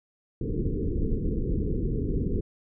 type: low-pass noise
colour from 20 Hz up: pink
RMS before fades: -27 dBFS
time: 0.41-2.41 s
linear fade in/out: 5 ms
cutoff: 470 Hz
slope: 96 dB/octave
effects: none